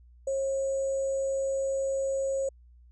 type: tone with sample-and-hold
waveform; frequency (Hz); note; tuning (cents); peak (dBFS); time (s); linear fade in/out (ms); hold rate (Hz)
sine; 541; C#5; -42; -26; 0.27-2.49; 5; 7350
effects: added 60 Hz sine -52 dBFS peak until 2.91 s + resampled to 24000 Hz